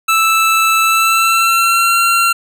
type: tone with pitch glide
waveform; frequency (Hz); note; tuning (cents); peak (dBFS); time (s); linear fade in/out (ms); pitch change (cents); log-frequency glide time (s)
25% pulse; 1318.5 to 1369.7; E6 to F6; 0 to -34; -6; 0.08-2.33; 10; +66; 0.84-1.97
effects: none